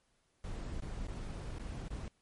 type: noise with dropouts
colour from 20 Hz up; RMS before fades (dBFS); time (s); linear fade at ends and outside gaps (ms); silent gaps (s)
brown; -41; 0.44-2.08; 1; 0.803-0.821 / 1.07-1.083 / 1.585-1.595 / 1.882-1.904
effects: pink hiss -75 dBFS RMS until 2.21 s + MP3 48 kbps